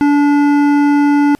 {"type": "tone with hard clipping", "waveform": "triangle", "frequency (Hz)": 288.9, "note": "D4", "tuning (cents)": -28, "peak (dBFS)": -10, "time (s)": [0.01, 1.35], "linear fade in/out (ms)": 0, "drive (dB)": 16, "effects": ["pink hiss -51 dBFS RMS until 1.39 s", "resampled to 32000 Hz"]}